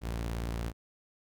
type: tone pair together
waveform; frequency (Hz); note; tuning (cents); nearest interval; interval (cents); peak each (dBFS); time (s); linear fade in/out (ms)
sawtooth; 57.34 / 97; A#1 / G2; -28 / -18; major sixth; 910; -29 / -40; 0.01-0.73; 50
effects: none